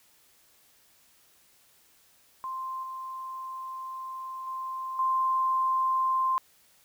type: tone with level steps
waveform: sine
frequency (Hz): 1046.5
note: C6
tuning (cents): 0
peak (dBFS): -32 / -35 / -32 / -23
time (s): 2.44-6.38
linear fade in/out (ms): 0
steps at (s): 2.83 / 4.47 / 4.99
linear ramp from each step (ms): 2
effects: white hiss -62 dBFS RMS until 6.84 s